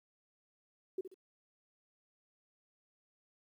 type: tone with echo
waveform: sine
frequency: 377 Hz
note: F#4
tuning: 32 cents sharp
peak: -33 dBFS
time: 0.98-1.01 s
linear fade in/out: 5 ms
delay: 67 ms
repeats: 2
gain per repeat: -10 dB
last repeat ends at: 1.144 s
effects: 12-bit